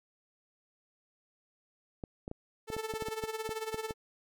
clicks, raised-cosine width 2 ms, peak -26 dBFS, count 12, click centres 2.038 / 2.279 / 2.314 / 2.702 / 2.766 / 2.938 / 3.023 / 3.085 / 3.238 / 3.492 / 3.744 / 3.908 s
sawtooth tone with tremolo, 440.5 Hz, A4, 2 cents sharp, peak -29 dBFS, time 2.67-3.94 s, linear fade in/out 50 ms, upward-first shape sine, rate 18 Hz, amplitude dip 75%
effects none

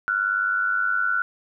sine tone pair together, 1380.5 / 1480 Hz, F6 / F#6, -20 / 0 cents, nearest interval minor second, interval 120 cents, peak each -24 / -22 dBFS, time 0.08-1.22 s, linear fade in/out 0 ms, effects none

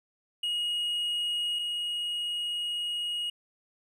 triangle tone pair in turn, 2884 / 2884 Hz, F#7 / F#7, -45 / -45 cents, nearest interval unison, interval 0 cents, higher neither, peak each -26 / -28 dBFS, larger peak first, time 0.43-1.59 / 1.59-3.3 s, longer second, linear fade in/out 5 ms, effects none

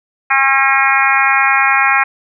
harmonic tone, 270.7 Hz, C#4, 41 cents flat, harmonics 3 / 4 / 5 / 6 / 7 / 8 / 9, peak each -17 / -17 / -17 / -17 / -17 / -17 / -17 dBFS, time 0.3-2.04 s, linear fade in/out 10 ms, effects none

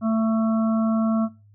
harmonic tone, 222.4 Hz, A3, 19 cents sharp, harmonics 1 / 3 / 5 / 6, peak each -19 / -29 / -33 / -35 dBFS, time 0.01-1.29 s, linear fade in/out 50 ms, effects noise-tail reverb RT60 0.3 s tail -23 dB re dry + added 103 Hz sine -50 dBFS peak until 1.54 s

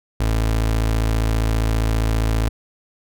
30% pulse tone, 55 Hz, A1, in tune, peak -14 dBFS, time 0.2-2.49 s, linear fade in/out 5 ms, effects none

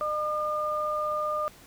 sine tone pair together, 606.2 / 1209 Hz, D#5 / D6, -45 / +50 cents, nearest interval octave, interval 1195 cents, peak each -30 / -28 dBFS, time 0.01-1.48 s, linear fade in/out 0 ms, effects pink hiss -52 dBFS RMS until 1.66 s

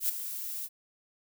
violet noise with ADSR envelope, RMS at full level -26 dBFS, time 0-0.69 s, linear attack 92 ms, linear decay 7 ms, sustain -11 dB, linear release 47 ms, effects none

